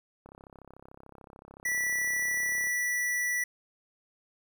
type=click train; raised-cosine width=1 ms; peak=-35 dBFS; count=82; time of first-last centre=0.26-2.671 s; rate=33.6 Hz
type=tone; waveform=square; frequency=1959 Hz; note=B6; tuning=15 cents flat; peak=-28 dBFS; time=1.65-3.44 s; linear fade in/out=5 ms
effects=11-bit